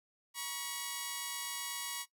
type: tone pair together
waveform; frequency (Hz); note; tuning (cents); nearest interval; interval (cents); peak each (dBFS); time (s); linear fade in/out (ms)
5% pulse; 961 / 1113.2; B5 / C#6; -48 / +7; minor third; 255; -28 / -29; 0.34-2.06; 50
effects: noise-tail reverb RT60 0.1 s tail -18 dB re dry